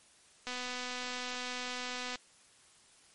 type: click train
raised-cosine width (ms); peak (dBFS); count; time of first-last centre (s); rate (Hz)
0.2; -22; 421; 0.47-2.157; 249
effects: white hiss -62 dBFS RMS until 3.14 s + MP3 48 kbps